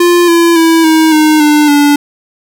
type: tone with pitch steps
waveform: square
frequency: 349.2 / 338.5 / 328.1 / 318 / 308.2 / 298.8 / 289.6 Hz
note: F4 / E4 / E4 / D#4 / D#4 / D4 / D4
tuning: 0 / +46 / -8 / +38 / -16 / +30 / -24 cents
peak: -5 dBFS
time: 0-1.96 s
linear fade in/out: 5 ms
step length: 280 ms
effects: none